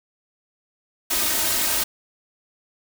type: noise with comb filter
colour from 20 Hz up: white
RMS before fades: -22 dBFS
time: 1.1-1.84 s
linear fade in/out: 10 ms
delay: 3.2 ms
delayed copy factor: +0.85
effects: none